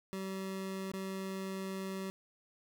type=tone with dropouts; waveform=25% pulse; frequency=191.5 Hz; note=G3; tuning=40 cents flat; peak=-34 dBFS; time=0.13-2.1 s; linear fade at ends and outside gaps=0 ms; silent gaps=0.917-0.936 s; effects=none